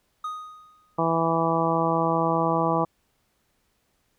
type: tone with exponential decay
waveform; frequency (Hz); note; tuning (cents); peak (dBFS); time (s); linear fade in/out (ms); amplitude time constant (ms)
triangle; 1244.5; D#6; 0; -25; 0.24-0.98; 5; 160
type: harmonic tone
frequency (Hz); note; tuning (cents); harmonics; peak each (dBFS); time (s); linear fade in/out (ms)
164.81; E3; 0; 1 / 2 / 3 / 4 / 5 / 6 / 7; -28 / -28 / -28 / -28 / -28 / -28 / -28; 0.98-2.85; 10
effects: pink hiss -70 dBFS RMS until 4.18 s